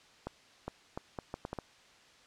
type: accelerating click train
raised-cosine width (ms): 1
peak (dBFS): -23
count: 8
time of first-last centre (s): 0.27-1.587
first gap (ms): 410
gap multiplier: 0.72
effects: white hiss -60 dBFS RMS until 2.26 s + low-pass 5000 Hz 12 dB/octave